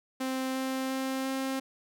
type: tone with pitch steps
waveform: sawtooth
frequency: 261.6 / 263.1 / 264.6 / 266.2 Hz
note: C4 / C4 / C4 / C4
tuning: 0 / +10 / +20 / +30 cents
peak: -26 dBFS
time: 0.2-1.6 s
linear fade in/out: 10 ms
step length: 350 ms
effects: none